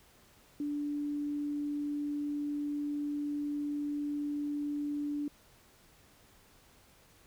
sine tone, 291.8 Hz, D4, 11 cents flat, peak -32 dBFS, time 0.6-5.28 s, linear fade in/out 2 ms, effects pink hiss -62 dBFS RMS until 7.26 s

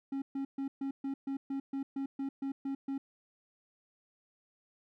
triangle tone bursts, 273.1 Hz, C#4, 26 cents flat, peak -31 dBFS, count 13, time 0.12-2.98 s, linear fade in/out 5 ms, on 100 ms, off 130 ms, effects none

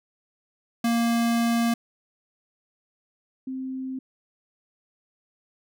square / sine tone pair in turn, 233.1 / 261.6 Hz, A#3 / C4, 0 / 0 cents, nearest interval major second, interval 200 cents, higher second, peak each -21 / -29 dBFS, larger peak first, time 0.84-1.74 / 3.47-3.99 s, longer first, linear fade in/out 5 ms, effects none

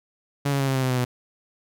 sawtooth tone with pitch steps, 141.6 / 139.01 / 136.46 / 133.96 / 131.51 / 129.1 / 126.74 / 124.41 Hz, C#3 / C#3 / C#3 / C3 / C3 / C3 / B2 / B2, +37 / +5 / -27 / +41 / +9 / -23 / +45 / +13 cents, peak -17 dBFS, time 0.45-1.05 s, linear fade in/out 10 ms, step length 75 ms, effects none

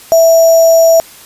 sine tone with sample-and-hold, 659 Hz, E5, 1 cent flat, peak -3 dBFS, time 0.12-1 s, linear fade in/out 0 ms, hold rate 6300 Hz, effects white hiss -36 dBFS RMS until 1.25 s + resampled to 32000 Hz

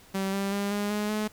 sawtooth tone with pitch steps, 193.3 / 197.13 / 201 / 205 / 209.1 / 213.2 Hz, G3 / G3 / G3 / G#3 / G#3 / G#3, -24 / +10 / +44 / -22 / +12 / +46 cents, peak -23 dBFS, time 0.14-1.28 s, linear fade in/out 10 ms, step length 190 ms, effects pink hiss -54 dBFS RMS until 1.32 s

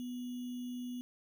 sine tone with sample-and-hold, 246.9 Hz, B3, in tune, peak -38 dBFS, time 0-1.01 s, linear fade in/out 0 ms, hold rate 3150 Hz, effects none

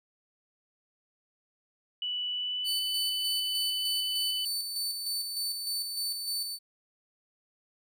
sine tone with pitch glide, 2960 to 2996 Hz, F#7 to F#7, 0 to +21 cents, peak -30 dBFS, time 2.02-4.45 s, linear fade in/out 2 ms, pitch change +21 cents, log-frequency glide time 2.29-2.77 s
sawtooth tone with tremolo, 4520 Hz, C#8, 33 cents sharp, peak -27 dBFS, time 2.64-6.59 s, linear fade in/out 50 ms, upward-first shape square, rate 3.3 Hz, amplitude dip 40%
effects none

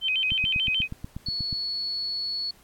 sine tone with vibrato, 2794 Hz, F7, in tune, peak -22 dBFS, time 0.01-0.88 s, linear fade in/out 50 ms, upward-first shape square, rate 6.8 Hz, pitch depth 180 cents each way
click train, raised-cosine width 5 ms, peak -21 dBFS, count 11, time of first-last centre 0.32-1.528 s, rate 8.28 Hz
sine tone, 4400 Hz, C#8, 14 cents flat, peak -27 dBFS, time 1.26-2.51 s, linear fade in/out 5 ms
effects pink hiss -57 dBFS RMS until 2.63 s + AAC 64 kbps

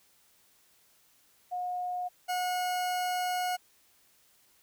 sine / 40% pulse tone pair in turn, 721 / 725.6 Hz, F#5 / F#5, -45 / -34 cents, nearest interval unison, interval 11 cents, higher second, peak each -31 / -28 dBFS, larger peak second, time 1.51-2.09 / 2.28-3.57 s, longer second, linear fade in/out 20 ms, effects white hiss -65 dBFS RMS until 4.62 s

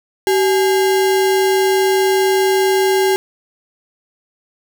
sine tone with sample-and-hold, 382.3 Hz, G4, 43 cents flat, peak -11 dBFS, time 0.27-3.16 s, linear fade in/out 0 ms, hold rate 1225 Hz, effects none

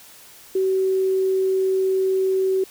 sine tone, 380 Hz, F#4, 46 cents sharp, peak -17 dBFS, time 0.55-2.64 s, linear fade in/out 5 ms, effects white hiss -46 dBFS RMS until 2.7 s

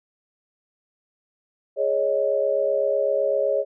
sine chord, Ab suspended fourth, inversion none, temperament equal, 415.3 / 554.4 / 622.3 Hz, Ab4 / Db5 / Eb5, 0 / 0 / 0 cents, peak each -26 / -21 / -25 dBFS, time 1.76-3.65 s, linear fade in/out 50 ms, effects none

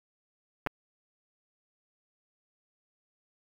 clicks, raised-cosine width 0.5 ms, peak -15 dBFS, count 2, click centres 0.664 / 0.671 s, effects 7-bit

